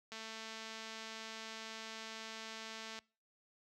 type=click train; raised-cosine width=0.2 ms; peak=-30 dBFS; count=638; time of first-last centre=0.12-2.989 s; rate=222 Hz; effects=noise-tail reverb RT60 0.4 s tail -25 dB re dry + high-pass 60 Hz 12 dB/octave